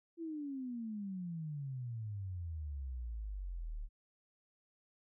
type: exponential sweep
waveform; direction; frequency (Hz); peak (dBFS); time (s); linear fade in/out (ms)
sine; down; 340.4 to 35.33; -39; 0.17-3.89; 50
effects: none